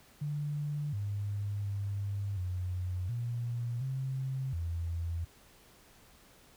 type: tone with pitch steps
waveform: sine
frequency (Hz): 147.1 / 101.9 / 100.3 / 90.9 / 119 / 132.5 / 84.2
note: D3 / G#2 / G2 / F#2 / A#2 / C3 / E2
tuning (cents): +3 / -32 / +40 / -30 / +36 / +22 / +37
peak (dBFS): -32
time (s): 0.21-5.25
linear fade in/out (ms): 10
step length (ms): 720
effects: pink hiss -60 dBFS RMS until 6.56 s